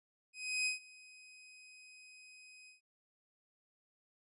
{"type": "tone with ADSR envelope", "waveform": "sawtooth", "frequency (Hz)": 2513, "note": "D#7", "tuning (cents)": 17, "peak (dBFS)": -28, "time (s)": [0.33, 2.81], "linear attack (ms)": 330, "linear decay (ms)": 130, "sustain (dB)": -24, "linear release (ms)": 130, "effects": ["resampled to 24000 Hz"]}